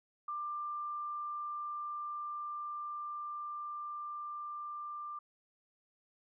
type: tone with level ramp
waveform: sine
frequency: 1188 Hz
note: D6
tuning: 20 cents sharp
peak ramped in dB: -36 to -40 dBFS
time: 0.28-5.19 s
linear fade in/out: 5 ms
effects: none